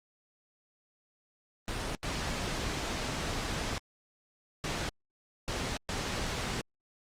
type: noise bursts at uneven times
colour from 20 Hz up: pink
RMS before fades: -34 dBFS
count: 5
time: 1.68-1.95 / 2.03-3.78 / 4.64-4.89 / 5.48-5.77 / 5.89-6.61 s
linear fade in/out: 0 ms
effects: low-pass 7000 Hz 12 dB/octave + Opus 32 kbps